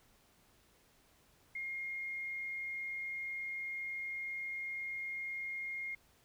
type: tone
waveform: sine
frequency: 2134 Hz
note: C7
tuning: 34 cents sharp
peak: -38 dBFS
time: 1.55-5.95 s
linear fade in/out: 5 ms
effects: pink hiss -68 dBFS RMS until 6.24 s